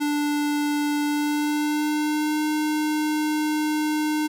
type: tone with pitch glide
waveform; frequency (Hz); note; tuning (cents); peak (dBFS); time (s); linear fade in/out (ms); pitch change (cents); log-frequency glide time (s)
square; 293.7 to 304.6; D4 to D#4; 0 to -37; -22; 0-4.28; 20; +63; 1.05-2.44
effects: none